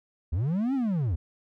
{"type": "linear two-way sweep", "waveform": "triangle", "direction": "up then down", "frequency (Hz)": [69.3, 280.4, 69.3], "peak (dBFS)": -22, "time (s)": [0.32, 1.16], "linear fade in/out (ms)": 10, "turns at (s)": 0.74, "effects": []}